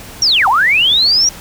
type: linear two-way sweep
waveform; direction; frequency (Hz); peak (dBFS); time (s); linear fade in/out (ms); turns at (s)
sine; down then up; 5790 to 740 to 5790; -8; 0.22-1.29; 2; 0.48
effects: pink hiss -33 dBFS RMS until 1.4 s